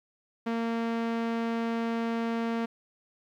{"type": "tone with low-pass filter", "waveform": "sawtooth", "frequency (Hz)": 230, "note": "A#3", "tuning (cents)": -23, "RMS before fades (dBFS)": -30, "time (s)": [0.46, 2.66], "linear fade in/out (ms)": 10, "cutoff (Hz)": 2900, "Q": 0.59, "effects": ["11-bit"]}